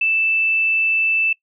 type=tone; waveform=sine; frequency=2644 Hz; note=E7; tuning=5 cents sharp; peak=-15 dBFS; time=0.01-1.33 s; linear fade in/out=5 ms; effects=noise-tail reverb RT60 0.1 s tail -21 dB re dry